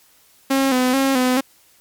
sawtooth tone with vibrato, 261.6 Hz, C4, in tune, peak -11 dBFS, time 0.5-1.41 s, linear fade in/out 10 ms, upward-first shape square, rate 2.3 Hz, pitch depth 57 cents each way, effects white hiss -54 dBFS RMS until 1.8 s + MP3 96 kbps

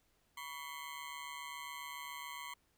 20% pulse ring-modulated tone, 1046.5 Hz, C6, in tune, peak -36 dBFS, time 0.37-2.54 s, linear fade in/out 5 ms, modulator 73.6 Hz, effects pink hiss -75 dBFS RMS until 2.77 s

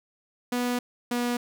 sawtooth tone pair in turn, 245.2 / 242.2 Hz, B3 / B3, -12 / -34 cents, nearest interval unison, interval 22 cents, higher first, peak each -21 dBFS, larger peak neither, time 0.52-0.79 / 1.11-1.37 s, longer first, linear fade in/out 5 ms, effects none

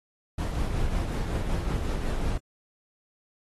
brown noise with tremolo, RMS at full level -26 dBFS, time 0.38-2.38 s, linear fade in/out 5 ms, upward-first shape triangle, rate 5.4 Hz, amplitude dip 40%, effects AAC 32 kbps

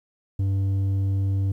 square tone with low-pass filter, 97.4 Hz, G2, 11 cents flat, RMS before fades -23 dBFS, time 0.39-1.52 s, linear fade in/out 5 ms, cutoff 210 Hz, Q 0.77, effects 10-bit

